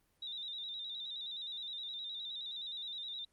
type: tone with vibrato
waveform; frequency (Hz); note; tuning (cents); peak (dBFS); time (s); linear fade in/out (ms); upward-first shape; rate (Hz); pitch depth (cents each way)
sine; 3729; A#7; 0; -40; 0.22-3.25; 5; square; 9.6; 59
effects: pink hiss -75 dBFS RMS until 3.32 s + Opus 32 kbps

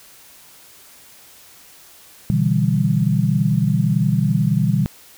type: chord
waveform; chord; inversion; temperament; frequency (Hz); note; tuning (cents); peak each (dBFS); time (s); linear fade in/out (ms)
sine; E minor seventh; second; equal; 123.47 / 146.83 / 164.81 / 196; B2 / D3 / E3 / G3; 0 / 0 / 0 / 0; -20; 2.3-4.86; 0
effects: white hiss -46 dBFS RMS until 5.17 s

